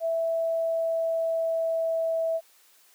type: tone with pitch glide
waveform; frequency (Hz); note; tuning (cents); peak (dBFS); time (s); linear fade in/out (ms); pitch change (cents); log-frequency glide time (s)
sine; 659 to 654.1; E5 to E5; -1 to -14; -23; 0-2.41; 50; -13; 0.16-2.14
effects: white hiss -59 dBFS RMS until 2.94 s + high-pass 400 Hz 12 dB/octave